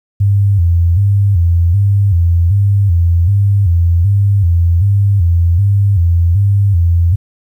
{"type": "tone with vibrato", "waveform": "sine", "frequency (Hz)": 92.5, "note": "F#2", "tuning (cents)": 0, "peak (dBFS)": -7, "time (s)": [0.2, 7.16], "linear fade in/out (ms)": 10, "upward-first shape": "square", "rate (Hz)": 1.3, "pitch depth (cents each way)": 140, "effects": ["8-bit"]}